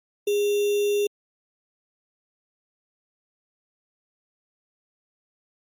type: tone with sample-and-hold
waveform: sine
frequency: 410 Hz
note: G#4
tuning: 22 cents flat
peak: -19 dBFS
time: 0.27-1.07 s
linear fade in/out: 5 ms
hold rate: 3150 Hz
effects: MP3 64 kbps